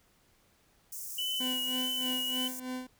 white high-pass noise, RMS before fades -41 dBFS, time 0.92-2.6 s, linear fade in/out 5 ms, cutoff 5700 Hz, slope 48 dB/octave
sine tone with vibrato, 2960 Hz, F#7, in tune, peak -31 dBFS, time 1.18-2.48 s, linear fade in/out 5 ms, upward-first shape sine, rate 1.7 Hz, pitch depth 38 cents each way
40% pulse tone with tremolo, 254.6 Hz, C4, 47 cents flat, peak -33 dBFS, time 1.4-2.87 s, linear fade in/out 5 ms, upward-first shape sine, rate 3.2 Hz, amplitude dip 75%
effects pink hiss -67 dBFS RMS until 2.99 s

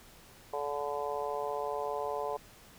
harmonic tone, 144.7 Hz, D3, 25 cents flat, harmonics 3 / 4 / 5 / 6 / 7, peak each -37 / -38 / -39 / -40 / -40 dBFS, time 0.53-2.37 s, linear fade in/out 5 ms, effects pink hiss -56 dBFS RMS until 2.78 s

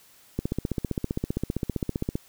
click train, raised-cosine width 3 ms, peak -13 dBFS, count 28, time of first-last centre 0.39-2.155 s, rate 15.3 Hz, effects white hiss -56 dBFS RMS until 2.28 s

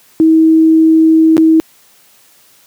sine tone with dropouts, 320.5 Hz, E4, 49 cents flat, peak -4 dBFS, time 0.2-1.6 s, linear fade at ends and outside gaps 0 ms, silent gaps 1.368-1.379 s, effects white hiss -47 dBFS RMS until 2.66 s + high-pass 100 Hz 12 dB/octave

